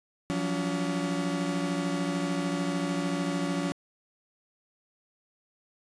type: tone cluster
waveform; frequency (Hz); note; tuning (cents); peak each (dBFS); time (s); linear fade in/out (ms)
35% pulse; 172.8 / 186.2 / 283.5; F3 / F#3 / C#4; -18 / +11 / +39; -30 / -33 / -29; 0.3-3.72; 0
effects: resampled to 22050 Hz